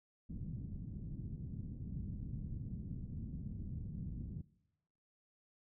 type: low-pass noise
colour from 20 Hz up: white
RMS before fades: -44 dBFS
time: 0.29-4.42 s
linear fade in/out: 10 ms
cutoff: 190 Hz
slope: 24 dB/octave
effects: noise-tail reverb RT60 0.9 s tail -21 dB re dry